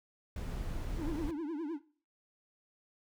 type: noise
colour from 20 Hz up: brown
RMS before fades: -38 dBFS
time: 0.36-1.31 s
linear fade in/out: 2 ms
type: tone with vibrato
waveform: triangle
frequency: 311.1 Hz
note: D#4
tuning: in tune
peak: -33 dBFS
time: 0.97-1.8 s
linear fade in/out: 50 ms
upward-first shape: triangle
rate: 9.7 Hz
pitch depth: 200 cents each way
effects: noise-tail reverb RT60 0.4 s tail -17 dB re dry